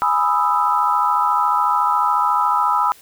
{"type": "chord", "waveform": "sine", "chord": "E major seventh", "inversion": "first", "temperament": "equal", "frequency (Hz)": [830.6, 987.8, 1244.5, 1318.5], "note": ["G#5", "B5", "D#6", "E6"], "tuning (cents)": [0, 0, 0, 0], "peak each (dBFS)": [-22, -18, -21, -20], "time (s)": [0.02, 2.92], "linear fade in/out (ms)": 0, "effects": ["white hiss -47 dBFS RMS until 3.01 s"]}